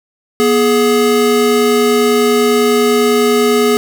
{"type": "tone pair together", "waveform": "square", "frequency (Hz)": [242, 420], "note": ["B3", "G#4"], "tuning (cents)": [-35, 19], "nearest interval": "minor seventh", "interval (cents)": 954, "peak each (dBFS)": [-15, -11], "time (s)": [0.4, 3.77], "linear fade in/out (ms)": 0, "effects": []}